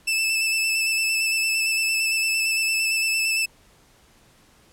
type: tone with vibrato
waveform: sawtooth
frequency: 2637 Hz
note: E7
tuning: in tune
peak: -17 dBFS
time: 0.07-3.46 s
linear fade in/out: 10 ms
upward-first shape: square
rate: 8.8 Hz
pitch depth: 16 cents each way
effects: pink hiss -56 dBFS RMS until 4.72 s + low-pass 12000 Hz 12 dB/octave